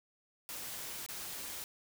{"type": "noise with dropouts", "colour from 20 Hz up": "white", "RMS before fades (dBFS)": -43, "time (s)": [0.49, 1.64], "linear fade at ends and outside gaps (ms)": 0, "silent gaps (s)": [1.063, 1.088], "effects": []}